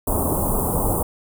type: band-stop noise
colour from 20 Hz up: pink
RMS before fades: -21 dBFS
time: 0.07-1.03 s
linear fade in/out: 5 ms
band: 1100 to 8800 Hz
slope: 48 dB/octave
effects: none